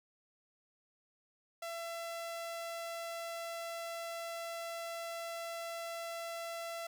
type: tone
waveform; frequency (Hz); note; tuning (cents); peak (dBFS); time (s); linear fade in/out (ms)
sawtooth; 672; E5; +33; -36; 1.62-6.87; 5
effects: none